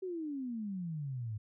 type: exponential sweep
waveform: sine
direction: down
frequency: 384.7 to 103.2 Hz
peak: -36 dBFS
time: 0.02-1.38 s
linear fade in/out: 10 ms
effects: none